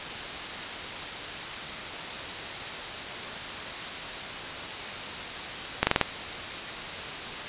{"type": "slowing click train", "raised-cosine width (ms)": 0.3, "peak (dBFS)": -3, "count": 5, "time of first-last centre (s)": [5.83, 6.013], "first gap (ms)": 40, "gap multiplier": 1.09, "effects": ["white hiss -34 dBFS RMS until 7.48 s", "resampled to 8000 Hz"]}